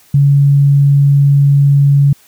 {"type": "tone", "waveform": "sine", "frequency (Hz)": 141.1, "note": "C#3", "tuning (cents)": 31, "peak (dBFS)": -5, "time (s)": [0.14, 2.13], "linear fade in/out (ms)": 5, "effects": ["white hiss -47 dBFS RMS until 2.27 s"]}